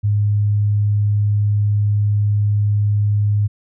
sine tone, 103.6 Hz, G#2, 4 cents flat, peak -13 dBFS, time 0.03-3.48 s, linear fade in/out 20 ms, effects none

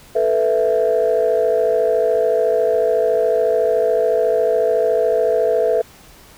sine chord, A suspended second, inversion none, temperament equal, 440 / 493.9 / 659.3 Hz, A4 / B4 / E5, 0 / 0 / 0 cents, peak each -17 dBFS, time 0.15-5.82 s, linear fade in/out 10 ms, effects tanh soft clip ceiling -7 dBFS + pink hiss -45 dBFS RMS until 6.37 s

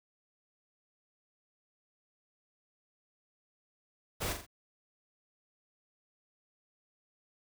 pink noise with echo, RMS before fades -35 dBFS, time 4.2-4.34 s, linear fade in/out 20 ms, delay 42 ms, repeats 3, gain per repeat -6 dB, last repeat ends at 4.466 s, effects none

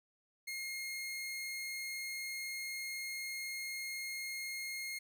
sawtooth tone, 2142 Hz, C7, 40 cents sharp, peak -36 dBFS, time 0.47-4.99 s, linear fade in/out 10 ms, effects none

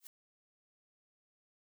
blue noise with exponential growth, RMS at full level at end -45 dBFS, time 0-0.07 s, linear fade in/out 1 ms, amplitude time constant 15 ms, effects none

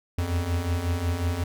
square beating tone pair, 82.41 / 87.91 Hz, E2 / F2, 0 / +12 cents, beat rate 5.5 Hz, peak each -31 / -26 dBFS, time 0.18-1.44 s, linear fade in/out 5 ms, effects none

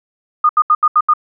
sine tone bursts, 1225 Hz, D#6, 27 cents flat, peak -7 dBFS, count 6, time 0.44-1.137 s, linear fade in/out 5 ms, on 52 ms, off 77 ms, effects none

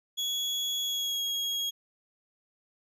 35% pulse tone with pitch glide, 3357 to 3296 Hz, G#7 to G#7, +18 to -14 cents, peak -27 dBFS, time 0.17-1.71 s, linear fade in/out 20 ms, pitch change -32 cents, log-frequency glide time 0.82-1.24 s, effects resampled to 32000 Hz

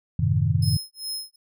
sine chord, F# diminished seventh, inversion none, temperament equal with one note detuned, 92.5 / 108.74 / 130.81 / 155.56 Hz, F#2 / A2 / C3 / Eb3, 0 / -20 / 0 / 0 cents, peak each -24 dBFS, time 0.19-0.77 s, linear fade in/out 5 ms
sawtooth tone with tremolo, 5150 Hz, E8, 41 cents flat, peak -25 dBFS, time 0.62-1.36 s, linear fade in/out 5 ms, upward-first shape sine, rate 2.5 Hz, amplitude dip 100%
effects none

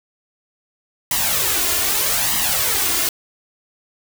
white noise with flanger, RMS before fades -19 dBFS, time 1.11-3.09 s, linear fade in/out 2 ms, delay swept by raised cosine 1 to 2.9 ms, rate 0.81 Hz, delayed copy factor +0.65, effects none

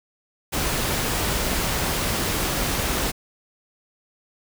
pink noise, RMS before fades -24 dBFS, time 0.52-3.12 s, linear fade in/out 20 ms, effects none

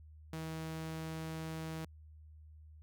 sawtooth tone, 160.1 Hz, D#3, 50 cents sharp, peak -36 dBFS, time 0.33-1.85 s, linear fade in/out 2 ms, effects added 77 Hz sine -53 dBFS peak until 2.82 s

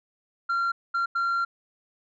sine tone bursts at uneven times, 1377 Hz, F6, 25 cents flat, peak -20 dBFS, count 3, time 0.49-0.72 / 0.94-1.06 / 1.15-1.45 s, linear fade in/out 10 ms, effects tanh soft clip ceiling -22 dBFS

